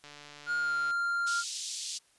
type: click train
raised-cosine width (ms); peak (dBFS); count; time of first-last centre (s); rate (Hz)
0.2; -31; 128; 0.04-0.91; 146
type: tone with pitch glide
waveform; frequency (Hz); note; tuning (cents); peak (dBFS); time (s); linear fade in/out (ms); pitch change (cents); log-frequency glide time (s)
triangle; 1422 to 1392.7; F6 to F6; +31 to -5; -26; 0.46-1.44; 50; -36; 0.57-0.75
type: band-pass noise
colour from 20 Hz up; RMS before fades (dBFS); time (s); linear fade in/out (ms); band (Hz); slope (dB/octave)
white; -38; 1.26-1.99; 20; 3500 to 7500; 24
effects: white hiss -66 dBFS RMS until 2.18 s + resampled to 24000 Hz